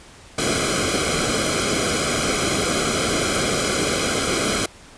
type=noise with comb filter; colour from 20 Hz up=pink; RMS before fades=-21 dBFS; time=0.38-4.66 s; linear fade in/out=5 ms; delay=1.1 ms; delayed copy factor=-0.85; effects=pink hiss -45 dBFS RMS until 4.97 s + resampled to 22050 Hz